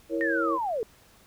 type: chord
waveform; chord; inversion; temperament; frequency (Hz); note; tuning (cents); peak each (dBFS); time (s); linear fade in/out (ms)
sine; A# diminished; second; equal; 329.6 / 466.2 / 554.4; E4 / A#4 / C#5; 0 / 0 / 0; -28 / -31 / -31; 0.09-0.59; 50
type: linear sweep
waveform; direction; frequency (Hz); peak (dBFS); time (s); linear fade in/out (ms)
sine; down; 1864.7 to 414.3; -26; 0.21-0.83; 0
effects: pink hiss -57 dBFS RMS until 1.26 s